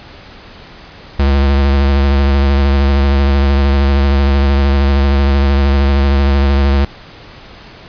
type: tone with vibrato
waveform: square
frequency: 69.3 Hz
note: C#2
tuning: in tune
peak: -9 dBFS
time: 1.19-6.85 s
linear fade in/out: 5 ms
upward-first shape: sine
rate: 13 Hz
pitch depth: 36 cents each way
effects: pink hiss -36 dBFS RMS until 7.88 s + resampled to 11025 Hz